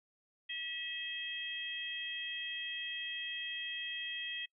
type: harmonic tone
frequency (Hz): 646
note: E5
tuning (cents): -35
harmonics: 3 / 4 / 5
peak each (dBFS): -44 / -44 / -40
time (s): 0.49-4.46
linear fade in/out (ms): 10
effects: noise-tail reverb RT60 0.1 s tail -26 dB re dry